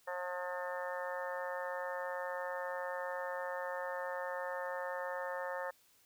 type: harmonic tone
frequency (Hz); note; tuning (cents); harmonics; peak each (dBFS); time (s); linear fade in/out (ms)
179.7; F3; +50; 3 / 4 / 5 / 6 / 7 / 8 / 9 / 10; -40 / -49 / -44 / -49 / -48 / -53 / -52 / -45; 0.07-5.71; 10
effects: white hiss -68 dBFS RMS until 6.05 s